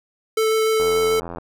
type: tone with vibrato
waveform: square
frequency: 440 Hz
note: A4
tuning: in tune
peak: -17 dBFS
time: 0.37-1.2 s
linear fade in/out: 5 ms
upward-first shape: triangle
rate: 6.8 Hz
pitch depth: 9 cents each way
type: click train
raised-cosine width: 1 ms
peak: -18 dBFS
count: 51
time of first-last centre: 0.8-1.384 s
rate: 85.6 Hz
effects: none